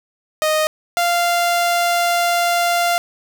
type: tone pair in turn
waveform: sawtooth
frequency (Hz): 620 / 694.5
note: D#5 / F5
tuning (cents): -6 / -10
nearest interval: major second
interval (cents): 196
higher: second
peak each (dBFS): -11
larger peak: neither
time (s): 0.42-0.67 / 0.97-2.98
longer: second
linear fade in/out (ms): 0
effects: none